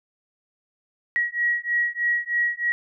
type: beating tone pair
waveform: sine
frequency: 1907 / 1910.2 Hz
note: A#6 / A#6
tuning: +39 / +42 cents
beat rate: 3.2 Hz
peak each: -24 dBFS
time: 1.16-2.72 s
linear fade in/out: 0 ms
effects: none